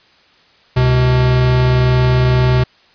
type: tone pair together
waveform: square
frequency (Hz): 68.35 / 126.6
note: C#2 / B2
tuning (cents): -24 / +43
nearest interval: major seventh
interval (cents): 1067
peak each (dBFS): -19 / -11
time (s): 0.76-2.64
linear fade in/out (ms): 10
effects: white hiss -50 dBFS RMS until 2.94 s + resampled to 11025 Hz